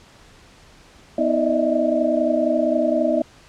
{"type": "tone cluster", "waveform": "sine", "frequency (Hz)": [248.6, 318, 596, 620, 651], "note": ["B3", "D#4", "D5", "D#5", "E5"], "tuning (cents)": [12, 38, 25, -6, -22], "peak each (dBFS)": -23, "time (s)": [1.18, 3.22], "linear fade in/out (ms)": 5, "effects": ["pink hiss -49 dBFS RMS until 3.48 s", "low-pass 7000 Hz 12 dB/octave"]}